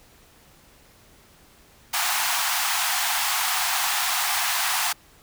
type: high-pass noise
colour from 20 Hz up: pink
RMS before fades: -24 dBFS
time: 1.93-4.93 s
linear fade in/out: 10 ms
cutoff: 710 Hz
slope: 96 dB/octave
effects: pink hiss -54 dBFS RMS until 5.22 s